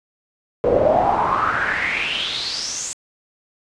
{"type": "noise with band-pass filter sweep", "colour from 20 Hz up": "brown", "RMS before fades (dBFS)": -20, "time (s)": [0.64, 2.93], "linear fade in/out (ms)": 0, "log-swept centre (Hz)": [470, 7600], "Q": 6.6, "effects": ["resampled to 22050 Hz"]}